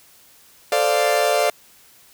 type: chord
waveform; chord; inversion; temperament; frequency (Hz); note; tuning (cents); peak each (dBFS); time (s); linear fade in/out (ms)
40% pulse; D minor seventh; second; equal; 440 / 523.3 / 587.3 / 698.5; A4 / C5 / D5 / F5; 0 / 0 / 0 / 0; -23 / -24 / -19 / -20; 0.72-1.5; 2
effects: white hiss -51 dBFS RMS until 2.13 s